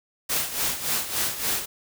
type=noise with tremolo; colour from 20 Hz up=white; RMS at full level=-24 dBFS; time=0.29-1.66 s; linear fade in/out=10 ms; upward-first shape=sine; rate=3.5 Hz; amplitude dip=70%; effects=none